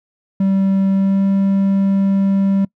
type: tone with pitch glide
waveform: triangle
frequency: 193.7 to 195.61 Hz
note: G3 to G3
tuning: -20 to -3 cents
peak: -10 dBFS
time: 0.4-2.65 s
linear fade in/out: 5 ms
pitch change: +17 cents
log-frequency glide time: 0.92-1.25 s
effects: noise-tail reverb RT60 0.1 s tail -24 dB re dry